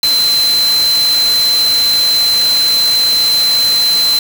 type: tone in noise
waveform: sine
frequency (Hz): 4076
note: C8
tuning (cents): -46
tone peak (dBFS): -9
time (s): 0.03-4.19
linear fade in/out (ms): 2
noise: white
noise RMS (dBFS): -20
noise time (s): 0.03-4.19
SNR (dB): +8
effects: none